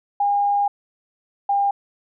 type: tone pair in turn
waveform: sine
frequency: 811 / 802.1 Hz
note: G#5 / G5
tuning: -41 / +40 cents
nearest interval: unison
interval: 19 cents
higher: first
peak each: -16 dBFS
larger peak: neither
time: 0.2-0.68 / 1.49-1.71 s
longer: first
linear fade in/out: 5 ms
effects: none